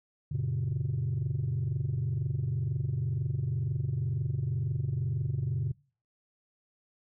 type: chord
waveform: sine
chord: F# major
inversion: none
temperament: equal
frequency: 92.5 / 116.54 / 138.59 Hz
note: F#2 / A#2 / C#3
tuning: 0 / 0 / 0 cents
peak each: -34 / -31 / -29 dBFS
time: 0.31-5.72 s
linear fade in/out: 10 ms
effects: noise-tail reverb RT60 0.4 s tail -23 dB re dry + tanh soft clip ceiling -24 dBFS